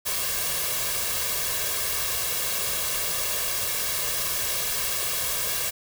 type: noise with comb filter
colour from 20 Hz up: white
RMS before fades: -27 dBFS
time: 0.05-5.71 s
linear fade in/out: 20 ms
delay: 1.8 ms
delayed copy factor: +0.7
effects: none